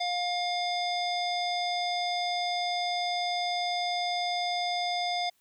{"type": "tone with low-pass filter", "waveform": "square", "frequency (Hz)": 710, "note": "F5", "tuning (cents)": 28, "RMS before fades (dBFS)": -30, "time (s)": [0, 5.3], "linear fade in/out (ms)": 10, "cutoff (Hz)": 4400, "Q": 9, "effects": ["white hiss -70 dBFS RMS until 5.4 s"]}